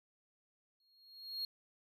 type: tone with exponential growth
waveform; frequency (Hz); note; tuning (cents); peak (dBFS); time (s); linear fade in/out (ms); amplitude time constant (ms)
triangle; 4278; C8; +38; -34; 0.8-1.45; 2; 140
effects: none